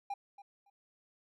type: tone with echo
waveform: triangle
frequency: 803 Hz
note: G5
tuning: 41 cents sharp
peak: -33 dBFS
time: 0.1-0.14 s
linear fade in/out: 5 ms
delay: 280 ms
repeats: 2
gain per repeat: -15 dB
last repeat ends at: 0.7 s
effects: none